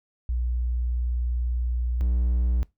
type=tone pair in turn; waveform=sine / triangle; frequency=60.4 / 60.7 Hz; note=B1 / B1; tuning=-38 / -29 cents; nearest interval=unison; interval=9 cents; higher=second; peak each=-23 / -18 dBFS; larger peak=second; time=0.29-2.01 / 2.01-2.63 s; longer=first; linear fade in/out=0 ms; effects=noise-tail reverb RT60 0.2 s tail -22 dB re dry